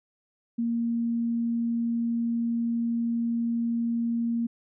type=tone; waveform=sine; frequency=233.1 Hz; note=A#3; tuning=in tune; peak=-24 dBFS; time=0.58-4.47 s; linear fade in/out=10 ms; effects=none